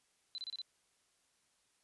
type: tone bursts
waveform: sine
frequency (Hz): 4031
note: B7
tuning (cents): +35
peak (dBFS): -40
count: 5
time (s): 0.35-0.617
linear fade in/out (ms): 0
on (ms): 31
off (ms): 28
effects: white hiss -75 dBFS RMS until 1.83 s + resampled to 24000 Hz